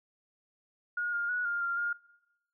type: tone with pitch steps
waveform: sine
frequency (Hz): 1436 / 1410 / 1465 / 1406 / 1390 / 1415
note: F6 / F6 / F#6 / F6 / F6 / F6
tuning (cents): +48 / +16 / -18 / +11 / -9 / +22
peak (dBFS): -29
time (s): 0.97-1.93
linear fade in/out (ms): 5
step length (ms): 160
effects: noise-tail reverb RT60 0.9 s tail -22 dB re dry